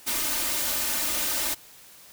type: noise with comb filter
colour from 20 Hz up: white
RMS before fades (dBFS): -27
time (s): 0.06-1.55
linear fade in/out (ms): 20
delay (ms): 3.3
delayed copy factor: +0.8
effects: white hiss -50 dBFS RMS until 2.12 s